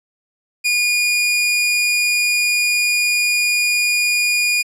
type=tone; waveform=sawtooth; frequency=2439 Hz; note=D#7; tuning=35 cents flat; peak=-11 dBFS; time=0.64-4.63 s; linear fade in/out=20 ms; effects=low-pass 12000 Hz 12 dB/octave